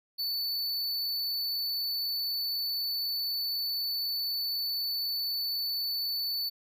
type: tone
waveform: square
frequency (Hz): 4486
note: C#8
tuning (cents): +20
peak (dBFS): -30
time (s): 0.18-6.5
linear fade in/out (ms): 20
effects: none